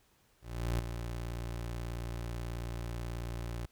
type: tone with ADSR envelope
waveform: 25% pulse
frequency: 58.4 Hz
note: A#1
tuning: 4 cents sharp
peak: -25 dBFS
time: 0.41-3.66 s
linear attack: 380 ms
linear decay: 8 ms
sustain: -8 dB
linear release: 3 ms
effects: pink hiss -69 dBFS RMS until 3.71 s

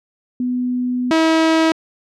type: tone pair in turn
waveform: sine / sawtooth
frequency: 248.8 / 322.2 Hz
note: B3 / E4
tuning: +13 / -39 cents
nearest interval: major third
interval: 448 cents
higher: second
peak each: -17 / -8 dBFS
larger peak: second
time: 0.4-1.11 / 1.11-1.72 s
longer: first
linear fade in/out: 2 ms
effects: low-pass 5000 Hz 12 dB/octave

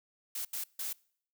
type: noise bursts at uneven times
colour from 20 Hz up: blue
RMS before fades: -37 dBFS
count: 3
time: 0.35-0.45 / 0.53-0.64 / 0.79-0.93 s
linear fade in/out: 5 ms
effects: noise-tail reverb RT60 0.6 s tail -25 dB re dry

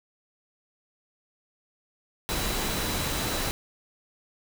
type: tone in noise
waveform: sine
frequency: 3951 Hz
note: B7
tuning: in tune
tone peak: -39 dBFS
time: 2.29-3.51 s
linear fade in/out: 0 ms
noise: pink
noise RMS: -29 dBFS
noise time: 2.29-3.51 s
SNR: -13 dB
effects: none

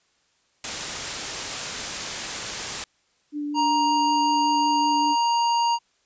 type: noise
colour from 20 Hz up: white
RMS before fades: -29 dBFS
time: 0.64-2.84 s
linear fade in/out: 2 ms
type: tone with vibrato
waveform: sine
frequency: 293.7 Hz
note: D4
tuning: in tune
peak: -26 dBFS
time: 3.32-5.16 s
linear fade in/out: 50 ms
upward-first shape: sine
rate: 5.3 Hz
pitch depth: 11 cents each way
type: harmonic tone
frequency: 938 Hz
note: A#5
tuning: 11 cents sharp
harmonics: 1 / 3 / 5 / 7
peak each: -19 / -31 / -32 / -37 dBFS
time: 3.54-5.79 s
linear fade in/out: 50 ms
effects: white hiss -66 dBFS RMS until 6.05 s + resampled to 16000 Hz

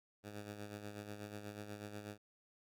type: tone with tremolo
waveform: 10% pulse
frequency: 103.83 Hz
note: G#2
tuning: in tune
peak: -36 dBFS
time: 0.23-2.18 s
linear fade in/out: 50 ms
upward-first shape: sine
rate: 8.2 Hz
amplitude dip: 55%
effects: none

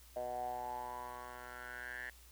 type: tone with band-pass filter sweep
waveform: 10% pulse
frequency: 123.47 Hz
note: B2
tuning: in tune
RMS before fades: -44 dBFS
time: 0.16-2.1 s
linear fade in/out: 5 ms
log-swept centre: 640 to 1800 Hz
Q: 8.3
effects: added 60 Hz sine -59 dBFS peak until 2.31 s + white hiss -62 dBFS RMS until 2.31 s

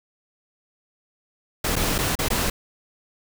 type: noise with dropouts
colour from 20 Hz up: pink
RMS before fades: -23 dBFS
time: 1.64-2.5 s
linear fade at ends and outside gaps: 5 ms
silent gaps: 1.757-1.763 / 1.982-1.986 / 2.154-2.189 / 2.285-2.302 s
effects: none

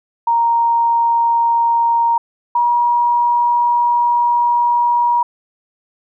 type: tone pair in turn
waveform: sine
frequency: 932.3 / 956.3 Hz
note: A#5 / A#5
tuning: 0 / +44 cents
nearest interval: unison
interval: 44 cents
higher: second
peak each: -11 dBFS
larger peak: neither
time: 0.27-2.18 / 2.55-5.23 s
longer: second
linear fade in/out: 5 ms
effects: none

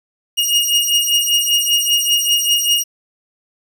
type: beating tone pair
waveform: sawtooth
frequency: 2859 / 2864.1 Hz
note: F7 / F7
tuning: +40 / +43 cents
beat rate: 5.1 Hz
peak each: -13 dBFS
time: 0.37-2.84 s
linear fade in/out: 20 ms
effects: none

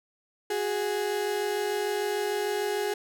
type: tone pair together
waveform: 35% pulse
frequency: 368.6 / 415.3 Hz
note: F#4 / G#4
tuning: -7 / 0 cents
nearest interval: major second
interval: 207 cents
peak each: -31 / -26 dBFS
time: 0.5-2.94 s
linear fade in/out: 5 ms
effects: none

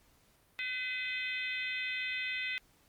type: harmonic tone with a mistuned harmonic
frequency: 507 Hz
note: B4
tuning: 45 cents sharp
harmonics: 3 / 4 / 5 / 6 / 7 / 8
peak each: -45 / -37 / -38 / -46 / -44 / -52 dBFS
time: 0.59-2.58 s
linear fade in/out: 0 ms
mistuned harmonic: 6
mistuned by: +58 cents
effects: pink hiss -67 dBFS RMS until 2.88 s + Opus 48 kbps

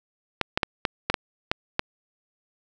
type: clicks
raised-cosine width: 0.3 ms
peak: -5 dBFS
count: 8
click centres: 0.413 / 0.575 / 0.632 / 0.852 / 1.1 / 1.142 / 1.515 / 1.794 s
effects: none

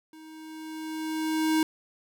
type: tone with level ramp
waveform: square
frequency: 315.3 Hz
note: D#4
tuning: 23 cents sharp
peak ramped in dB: -47 to -21 dBFS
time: 0.13-1.63 s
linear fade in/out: 2 ms
effects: none

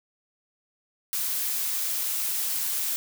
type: noise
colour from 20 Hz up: blue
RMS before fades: -28 dBFS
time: 1.13-2.96 s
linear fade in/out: 0 ms
effects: none

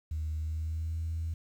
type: tone with pitch glide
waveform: sine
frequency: 78 to 81.59 Hz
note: D#2 to E2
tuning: +5 to -17 cents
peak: -30 dBFS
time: 0.11-1.34 s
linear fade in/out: 5 ms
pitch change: +78 cents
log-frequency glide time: 0.36-0.98 s
effects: tanh soft clip ceiling -27 dBFS + 10-bit

